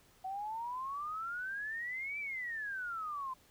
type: exponential two-way sweep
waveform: sine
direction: up then down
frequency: 745 to 2349 to 1018 Hz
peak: -37 dBFS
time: 0.24-3.34 s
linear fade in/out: 10 ms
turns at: 2.19 s
effects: pink hiss -65 dBFS RMS until 3.5 s